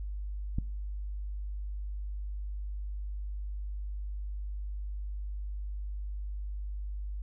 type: click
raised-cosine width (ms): 5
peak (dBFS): -19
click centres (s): 0.585
effects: noise-tail reverb RT60 0.5 s tail -23 dB re dry + added 50 Hz sine -34 dBFS peak until 7.22 s